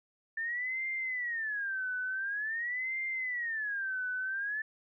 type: tone with vibrato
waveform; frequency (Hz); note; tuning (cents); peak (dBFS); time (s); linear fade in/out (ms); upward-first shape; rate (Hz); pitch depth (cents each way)
sine; 1774; A6; +14; -32; 0.37-4.62; 5; sine; 0.47; 290
effects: none